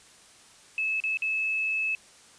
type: tone with dropouts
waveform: sine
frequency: 2602 Hz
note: E7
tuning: 23 cents flat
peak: -25 dBFS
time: 0.78-1.95 s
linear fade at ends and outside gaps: 1 ms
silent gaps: 1.002-1.038 / 1.172-1.221 s
effects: white hiss -54 dBFS RMS until 2.38 s + resampled to 22050 Hz